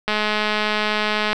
click train, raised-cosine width 0.3 ms, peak -5 dBFS, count 266, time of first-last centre 0.08-1.33 s, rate 212 Hz, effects none

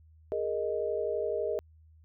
sine chord, Ab suspended second, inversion none, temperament just, 415.3 / 467.2 / 623 Hz, Ab4 / Bb4 / Eb5, 0 / +4 / +2 cents, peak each -33 dBFS, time 0.32-1.59 s, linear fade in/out 0 ms, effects added 79 Hz sine -55 dBFS peak until 2.04 s

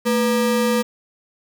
square ring-modulated tone, 357 Hz, F4, 38 cents sharp, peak -14 dBFS, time 0.05-0.83 s, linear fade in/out 20 ms, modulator 135 Hz, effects 7-bit

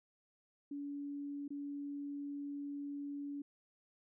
sine tone with dropouts, 285.2 Hz, C#4, 49 cents sharp, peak -40 dBFS, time 0.71-3.42 s, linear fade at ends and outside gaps 5 ms, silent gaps 1.48-1.504 s, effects none

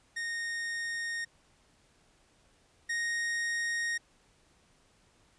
45% pulse tone pair in turn, 1852 / 1863.8 Hz, A#6 / A#6, -12 / -1 cents, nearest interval unison, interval 11 cents, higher second, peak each -33 / -30 dBFS, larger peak second, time 0.16-1.25 / 2.89-3.98 s, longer neither, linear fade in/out 10 ms, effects pink hiss -66 dBFS RMS until 5.38 s + resampled to 22050 Hz

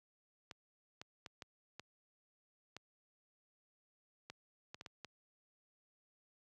clicks, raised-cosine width 0.2 ms, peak -30 dBFS, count 11, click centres 0.512 / 1.015 / 1.262 / 1.422 / 1.796 / 2.766 / 4.3 / 4.745 / 4.811 / 4.862 / 5.047 s, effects high-pass 80 Hz 12 dB/octave

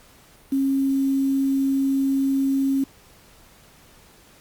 sine tone with quantisation, 271.6 Hz, C#4, 35 cents flat, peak -18 dBFS, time 0.52-2.84 s, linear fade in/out 5 ms, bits 7, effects pink hiss -52 dBFS RMS until 4.4 s + Opus 48 kbps

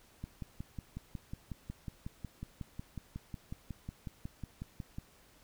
click train, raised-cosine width 5 ms, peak -28 dBFS, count 27, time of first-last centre 0.24-4.985 s, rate 5.48 Hz, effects pink hiss -63 dBFS RMS until 5.43 s

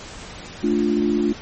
sine chord, D minor, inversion second, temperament equal, 220 / 293.7 / 349.2 Hz, A3 / D4 / F4, 0 / 0 / 0 cents, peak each -21 dBFS, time 0.63-1.33 s, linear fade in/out 10 ms, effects pink hiss -37 dBFS RMS until 1.41 s + MP3 32 kbps

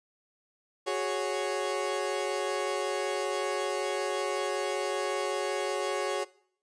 30% pulse chord, F# suspended second, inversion none, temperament equal, 370 / 415.3 / 554.4 Hz, F#4 / G#4 / C#5, 0 / 0 / 0 cents, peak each -31 / -31 / -30 dBFS, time 0.86-6.25 s, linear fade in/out 20 ms, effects noise-tail reverb RT60 0.6 s tail -21 dB re dry + resampled to 22050 Hz

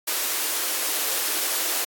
white high-pass noise, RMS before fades -25 dBFS, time 0.07-1.85 s, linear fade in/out 10 ms, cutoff 290 Hz, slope 48 dB/octave, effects AAC 64 kbps

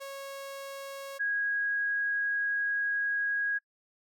sawtooth / sine tone pair in turn, 550 / 1648.1 Hz, C#5 / G#6, -14 / -14 cents, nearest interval octave + perfect fifth, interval 1900 cents, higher second, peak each -35 / -27 dBFS, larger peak second, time 0-1.19 / 1.19-3.59 s, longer second, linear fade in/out 20 ms, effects noise-tail reverb RT60 0.1 s tail -24 dB re dry

